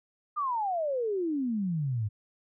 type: exponential sweep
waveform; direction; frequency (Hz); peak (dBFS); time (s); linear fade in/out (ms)
sine; down; 1237 to 100; -27; 0.36-2.09; 20
effects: none